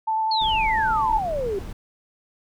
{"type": "tone with vibrato", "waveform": "sine", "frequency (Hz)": 880, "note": "A5", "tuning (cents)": 0, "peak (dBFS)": -20, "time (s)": [0.07, 1.19], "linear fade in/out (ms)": 10, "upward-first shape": "sine", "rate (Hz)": 10, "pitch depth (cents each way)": 10}
{"type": "exponential sweep", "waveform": "sine", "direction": "down", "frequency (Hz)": [4435, 374.9], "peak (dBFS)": -23, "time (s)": [0.31, 1.59], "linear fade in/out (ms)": 5}
{"type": "noise", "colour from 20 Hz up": "brown", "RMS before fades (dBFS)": -33, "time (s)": [0.41, 1.73], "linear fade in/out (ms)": 5}
{"effects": []}